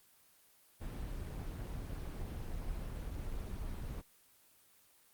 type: noise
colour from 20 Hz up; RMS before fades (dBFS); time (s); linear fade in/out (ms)
brown; -41; 0.8-4.02; 20
effects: white hiss -66 dBFS RMS until 5.13 s + Opus 24 kbps